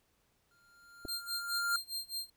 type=tone with exponential growth; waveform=square; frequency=1396.9 Hz; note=F6; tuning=in tune; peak=-29 dBFS; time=0.51-1.76 s; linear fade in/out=2 ms; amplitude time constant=270 ms
type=clicks; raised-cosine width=2 ms; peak=-31 dBFS; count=2; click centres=1.051 / 1.054 s
type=tone with tremolo; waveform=sawtooth; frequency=4186 Hz; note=C8; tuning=in tune; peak=-32 dBFS; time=1.08-2.3 s; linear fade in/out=5 ms; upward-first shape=sine; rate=4.8 Hz; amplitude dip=95%
effects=pink hiss -74 dBFS RMS until 2.36 s